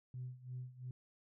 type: tone with tremolo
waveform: sine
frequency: 126.3 Hz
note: B2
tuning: 39 cents sharp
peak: -40 dBFS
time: 0.14-0.91 s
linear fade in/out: 2 ms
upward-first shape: sine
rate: 2.9 Hz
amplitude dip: 85%
effects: tanh soft clip ceiling -37 dBFS